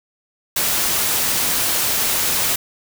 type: noise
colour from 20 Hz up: white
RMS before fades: -19 dBFS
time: 0.56-2.56 s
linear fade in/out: 5 ms
effects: none